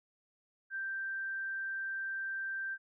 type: tone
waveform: sine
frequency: 1570 Hz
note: G6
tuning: 2 cents sharp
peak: -35 dBFS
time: 0.7-2.78 s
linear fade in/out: 50 ms
effects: none